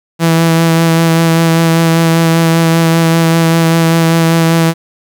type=tone with vibrato; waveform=sawtooth; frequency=164.81 Hz; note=E3; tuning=in tune; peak=-3 dBFS; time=0.19-4.74 s; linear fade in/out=50 ms; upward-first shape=sine; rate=5.1 Hz; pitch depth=15 cents each way; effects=7-bit